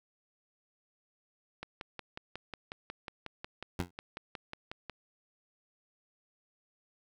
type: click train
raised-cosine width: 0.3 ms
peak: -24 dBFS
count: 19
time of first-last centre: 1.63-4.897 s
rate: 5.51 Hz
type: tone with exponential decay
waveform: 15% pulse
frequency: 88.3 Hz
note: F2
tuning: 20 cents sharp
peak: -23 dBFS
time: 3.79-3.91 s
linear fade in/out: 5 ms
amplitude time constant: 24 ms
effects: none